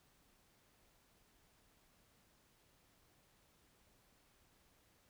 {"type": "silence", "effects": ["pink hiss -72 dBFS RMS until 5.09 s"]}